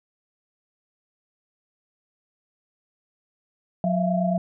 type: tone cluster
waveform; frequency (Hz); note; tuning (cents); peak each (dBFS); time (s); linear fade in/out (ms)
sine; 181.6 / 654 / 683; F#3 / E5 / F5; -32 / -14 / -39; -22 / -27 / -26; 3.84-4.38; 2
effects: none